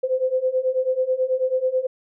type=beating tone pair; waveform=sine; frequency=510 / 519.2 Hz; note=C5 / C5; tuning=-44 / -13 cents; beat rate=9.2 Hz; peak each=-23 / -21 dBFS; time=0.03-1.87 s; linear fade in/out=10 ms; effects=none